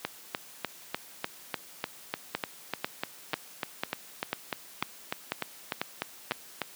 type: two click trains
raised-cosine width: 0.3 ms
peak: -12 / -13 dBFS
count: 9 / 23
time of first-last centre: 2.35-6.31 / 0.05-6.617 s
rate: 2.02 / 3.35 Hz
effects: white hiss -50 dBFS RMS until 6.75 s + high-pass 150 Hz 12 dB/octave